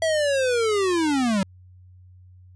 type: linear sweep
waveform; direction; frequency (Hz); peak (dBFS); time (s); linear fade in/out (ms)
square; down; 658 to 185; -20; 0.02-1.43; 2
effects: added 91 Hz sine -46 dBFS peak until 2.55 s + resampled to 22050 Hz